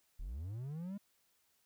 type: linear sweep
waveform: triangle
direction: up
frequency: 31.39 to 206.5 Hz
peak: -38 dBFS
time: 0.19-0.98 s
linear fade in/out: 10 ms
effects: white hiss -75 dBFS RMS until 1.65 s